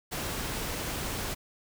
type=noise; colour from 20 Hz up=pink; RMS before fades=-34 dBFS; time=0.11-1.35 s; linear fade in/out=20 ms; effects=none